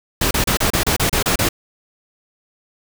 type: noise bursts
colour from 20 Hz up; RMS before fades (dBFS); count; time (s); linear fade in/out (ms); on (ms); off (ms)
pink; -17; 10; 0.21-1.489; 5; 100; 31
effects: none